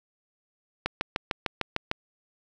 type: click train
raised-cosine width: 0.3 ms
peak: -10 dBFS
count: 8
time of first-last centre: 0.86-1.914 s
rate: 6.64 Hz
effects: none

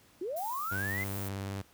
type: linear sweep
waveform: sine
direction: up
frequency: 326.9 to 2093 Hz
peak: -33 dBFS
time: 0.21-1.04 s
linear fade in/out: 5 ms
type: noise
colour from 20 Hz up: violet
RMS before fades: -43 dBFS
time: 0.36-1.29 s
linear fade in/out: 10 ms
type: tone with vibrato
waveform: sawtooth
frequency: 98 Hz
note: G2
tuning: in tune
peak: -31 dBFS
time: 0.71-1.62 s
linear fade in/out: 10 ms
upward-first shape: sine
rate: 20 Hz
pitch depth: 45 cents each way
effects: pink hiss -62 dBFS RMS until 1.73 s + high-pass 60 Hz 12 dB/octave

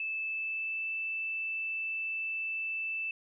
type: tone with pitch glide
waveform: sine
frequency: 2625 to 2643 Hz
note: E7 to E7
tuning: -8 to +4 cents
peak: -32 dBFS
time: 0-3.11 s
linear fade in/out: 2 ms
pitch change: +12 cents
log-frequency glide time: 0.23-0.88 s
effects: none

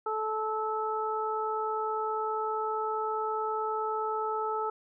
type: harmonic tone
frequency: 435.1 Hz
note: A4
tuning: 19 cents flat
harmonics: 1 / 2 / 3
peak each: -33 / -33 / -33 dBFS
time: 0.06-4.7 s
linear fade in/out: 5 ms
effects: none

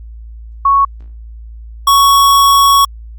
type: tone pair in turn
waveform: sine / square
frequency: 1108.7 / 1113.6 Hz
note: C#6 / C#6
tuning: 0 / +8 cents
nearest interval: unison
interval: 8 cents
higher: second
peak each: -6 dBFS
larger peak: neither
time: 0.65-0.85 / 1.87-2.85 s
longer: second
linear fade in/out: 5 ms
effects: added 56 Hz sine -28 dBFS peak until 3.18 s + Opus 48 kbps

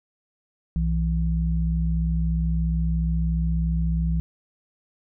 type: tone pair together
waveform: sine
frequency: 61.73 / 164.81 Hz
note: B1 / E3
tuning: 0 / 0 cents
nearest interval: octave + perfect fourth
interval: 1700 cents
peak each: -22 / -24 dBFS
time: 0.76-4.2 s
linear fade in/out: 0 ms
effects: none

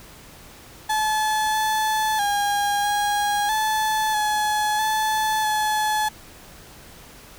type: tone with pitch steps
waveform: 35% pulse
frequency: 862 / 867 / 814 / 822 / 867 / 848 / 867 / 856 Hz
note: A5 / A5 / G#5 / G#5 / A5 / G#5 / A5 / A5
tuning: -36 / -26 / -35 / -18 / -26 / +36 / -26 / -48 cents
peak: -18 dBFS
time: 0.89-6.09 s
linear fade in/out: 10 ms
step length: 650 ms
effects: pink hiss -45 dBFS RMS until 7.38 s

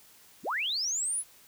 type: linear sweep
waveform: sine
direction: up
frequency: 92.5 to 10548 Hz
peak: -28 dBFS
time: 0.43-1.24 s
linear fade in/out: 50 ms
effects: white hiss -57 dBFS RMS until 1.47 s

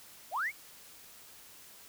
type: linear sweep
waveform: sine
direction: up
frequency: 532 to 2350 Hz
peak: -29 dBFS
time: 0.31-0.52 s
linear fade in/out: 50 ms
effects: tanh soft clip ceiling -26 dBFS + white hiss -54 dBFS RMS until 1.88 s

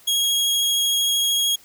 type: tone with vibrato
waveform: sawtooth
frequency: 3293 Hz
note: G#7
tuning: 15 cents flat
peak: -15 dBFS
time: 0.07-1.56 s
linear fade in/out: 10 ms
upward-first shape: triangle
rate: 13 Hz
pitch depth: 13 cents each way
effects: white hiss -51 dBFS RMS until 1.64 s

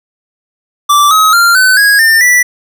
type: tone with pitch steps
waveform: square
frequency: 1168 / 1273.7 / 1389 / 1514.7 / 1651.8 / 1801.3 / 1964.3 Hz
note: D6 / D#6 / F6 / F#6 / G#6 / A6 / B6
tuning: -10 / +40 / -10 / +40 / -10 / +40 / -10 cents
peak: -5 dBFS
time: 0.89-2.43 s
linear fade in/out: 10 ms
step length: 220 ms
effects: none

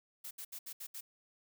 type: noise bursts at uneven times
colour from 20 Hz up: blue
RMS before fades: -45 dBFS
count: 6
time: 0.24-0.31 / 0.38-0.45 / 0.52-0.59 / 0.66-0.73 / 0.8-0.87 / 0.94-1.01 s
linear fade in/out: 10 ms
effects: none

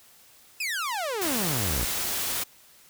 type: exponential sweep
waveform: sawtooth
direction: down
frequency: 2637 to 50.8 Hz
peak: -24 dBFS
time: 0.6-1.85 s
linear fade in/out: 5 ms
type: noise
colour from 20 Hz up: white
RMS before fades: -29 dBFS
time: 1.21-2.44 s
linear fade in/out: 10 ms
effects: white hiss -55 dBFS RMS until 2.89 s

